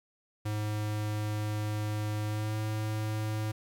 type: tone with pitch glide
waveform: square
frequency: 106 to 107.98 Hz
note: G#2 to A2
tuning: +36 to -32 cents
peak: -31 dBFS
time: 0.45-3.52 s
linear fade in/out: 10 ms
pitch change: +32 cents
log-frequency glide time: 2.26-2.56 s
effects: 11-bit